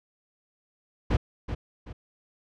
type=noise with echo; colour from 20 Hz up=brown; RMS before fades=-22 dBFS; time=1.1-1.17 s; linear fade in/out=10 ms; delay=380 ms; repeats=2; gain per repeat=-9 dB; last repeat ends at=1.93 s; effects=low-pass 4000 Hz 12 dB/octave